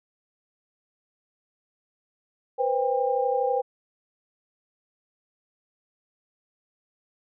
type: tone cluster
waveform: sine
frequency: 488.8 / 521 / 800 Hz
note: B4 / C5 / G5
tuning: -18 / -7 / +35 cents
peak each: -26 dBFS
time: 2.58-3.62 s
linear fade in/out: 20 ms
effects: none